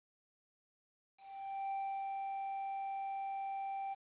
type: tone with ADSR envelope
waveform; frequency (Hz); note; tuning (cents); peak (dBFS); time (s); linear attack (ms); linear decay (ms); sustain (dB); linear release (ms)
triangle; 783; G5; -2; -34; 1.17-3.95; 540; 330; -2; 22
effects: resampled to 8000 Hz + 11-bit